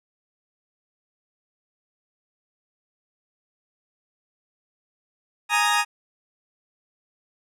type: chord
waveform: 20% pulse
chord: Ab suspended second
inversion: none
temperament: equal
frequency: 830.6 / 932.3 / 1244.5 Hz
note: Ab5 / Bb5 / Eb6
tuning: 0 / 0 / 0 cents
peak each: -18 dBFS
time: 5.49-5.85 s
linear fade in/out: 50 ms
effects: low-pass 11000 Hz 12 dB/octave